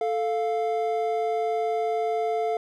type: tone pair together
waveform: triangle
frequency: 440 / 698.5 Hz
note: A4 / F5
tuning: 0 / 0 cents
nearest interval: minor sixth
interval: 800 cents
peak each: -24 dBFS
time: 0.01-2.57 s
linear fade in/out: 2 ms
effects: none